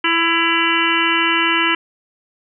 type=harmonic tone with a mistuned harmonic; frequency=333.1 Hz; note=E4; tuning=18 cents sharp; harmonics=1 / 3 / 4 / 5 / 6 / 7 / 8 / 9; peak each=-22 / -22 / -22 / -22 / -22 / -22 / -22 / -22 dBFS; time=0.04-1.75 s; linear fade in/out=5 ms; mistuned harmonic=8; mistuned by=+57 cents; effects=none